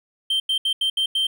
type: tone bursts at uneven times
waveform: triangle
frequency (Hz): 3135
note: G7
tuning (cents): -1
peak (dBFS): -17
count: 6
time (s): 0.3-0.4 / 0.49-0.58 / 0.65-0.73 / 0.81-0.9 / 0.97-1.06 / 1.15-1.27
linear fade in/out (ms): 5
effects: none

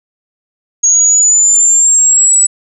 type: linear sweep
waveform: sine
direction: up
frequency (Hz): 6600 to 7902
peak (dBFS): -5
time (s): 0.83-2.47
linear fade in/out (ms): 10
effects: none

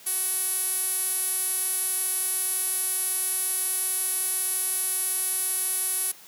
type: tone with band-pass filter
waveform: sawtooth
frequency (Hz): 374.5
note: F#4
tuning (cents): +21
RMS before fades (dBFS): -27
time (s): 0.06-6.12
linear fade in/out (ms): 10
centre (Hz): 11000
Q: 7.6
effects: white hiss -49 dBFS RMS until 6.27 s + high-pass 150 Hz 12 dB/octave

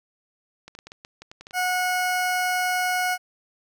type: clicks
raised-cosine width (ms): 0.2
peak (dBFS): -24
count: 11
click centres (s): 0.68 / 0.751 / 0.789 / 0.87 / 0.919 / 1.049 / 1.22 / 1.315 / 1.41 / 1.469 / 1.509
type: tone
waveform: 20% pulse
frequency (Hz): 730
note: F#5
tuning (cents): -24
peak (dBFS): -17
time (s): 1.53-3.18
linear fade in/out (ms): 50
effects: none

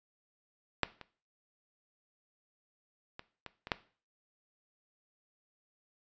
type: clicks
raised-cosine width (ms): 0.3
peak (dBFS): -10 / -29 / -27 / -26 / -26 / -12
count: 6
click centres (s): 0.833 / 1.013 / 3.194 / 3.463 / 3.671 / 3.718
effects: noise-tail reverb RT60 0.4 s tail -17 dB re dry + resampled to 16000 Hz

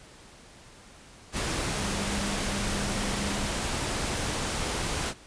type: tone in noise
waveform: sine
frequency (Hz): 201.2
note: G3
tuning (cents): +45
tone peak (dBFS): -34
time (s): 1.77-3.5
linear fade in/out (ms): 50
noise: pink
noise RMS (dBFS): -30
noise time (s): 1.32-5.14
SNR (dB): -7
effects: pink hiss -51 dBFS RMS until 5.26 s + resampled to 22050 Hz

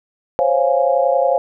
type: chord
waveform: sine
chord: Db major seventh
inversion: third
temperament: equal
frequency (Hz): 523.3 / 554.4 / 698.5 / 830.6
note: C5 / Db5 / F5 / Ab5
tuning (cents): 0 / 0 / 0 / 0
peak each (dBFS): -17 / -17 / -18 / -22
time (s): 0.39-1.38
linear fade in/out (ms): 0
effects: none

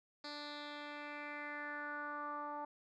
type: tone with low-pass filter sweep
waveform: 10% pulse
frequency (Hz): 293.7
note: D4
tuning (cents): 0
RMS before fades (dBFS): -45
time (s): 0.24-2.65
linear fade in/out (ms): 5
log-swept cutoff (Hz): 4600 to 950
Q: 4.2
effects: none

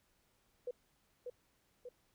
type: tone with echo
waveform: sine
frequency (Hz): 493.8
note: B4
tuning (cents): 0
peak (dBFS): -37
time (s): 0.67-0.71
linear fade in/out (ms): 5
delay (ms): 590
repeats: 2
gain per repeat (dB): -4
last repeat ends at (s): 1.89
effects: pink hiss -75 dBFS RMS until 2.14 s

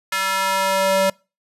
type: tone with high-pass filter sweep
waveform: square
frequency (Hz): 192.5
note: G3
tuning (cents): -31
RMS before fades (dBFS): -19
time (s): 0.12-1.1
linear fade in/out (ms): 5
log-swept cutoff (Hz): 1500 to 470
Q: 1.7
effects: noise-tail reverb RT60 0.3 s tail -25 dB re dry + resampled to 32000 Hz

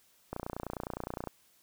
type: click train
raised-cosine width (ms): 1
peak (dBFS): -22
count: 29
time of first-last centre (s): 0.33-1.273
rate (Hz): 29.7
effects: white hiss -66 dBFS RMS until 1.62 s

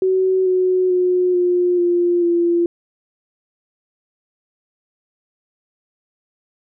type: tone with pitch steps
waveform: sine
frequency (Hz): 375.7 / 369 / 362.5 / 356.1 / 349.7 / 343.5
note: F#4 / F#4 / F#4 / F4 / F4 / F4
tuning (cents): +26 / -5 / -35 / +34 / +2 / -29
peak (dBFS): -13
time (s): 0.02-2.66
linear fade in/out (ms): 2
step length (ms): 440
effects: none

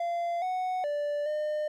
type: tone with pitch steps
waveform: triangle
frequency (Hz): 688 / 739 / 585 / 605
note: F5 / F#5 / D5 / D#5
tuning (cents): -26 / -2 / -7 / -49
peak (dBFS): -26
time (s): 0-1.68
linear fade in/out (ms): 5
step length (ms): 420
effects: none

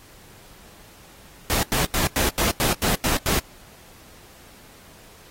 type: noise bursts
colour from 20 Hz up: pink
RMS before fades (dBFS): -22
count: 9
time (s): 1.5-3.39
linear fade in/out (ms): 0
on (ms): 130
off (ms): 90
effects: pink hiss -49 dBFS RMS until 5.3 s + AAC 48 kbps

